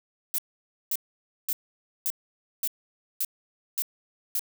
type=noise bursts; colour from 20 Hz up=violet; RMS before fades=-27 dBFS; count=8; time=0.34-4.394 s; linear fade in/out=0 ms; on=43 ms; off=530 ms; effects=none